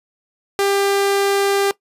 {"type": "tone", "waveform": "sawtooth", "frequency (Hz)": 397.6, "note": "G4", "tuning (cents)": 25, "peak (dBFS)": -11, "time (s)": [0.59, 1.71], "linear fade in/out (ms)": 0, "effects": ["noise-tail reverb RT60 0.1 s tail -19 dB re dry", "resampled to 32000 Hz"]}